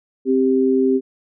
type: tone pair together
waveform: sine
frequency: 262.6 / 393.5 Hz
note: C4 / G4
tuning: +6 / +7 cents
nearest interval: perfect fifth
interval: 701 cents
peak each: -16 dBFS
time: 0.25-1.01 s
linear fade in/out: 50 ms
effects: none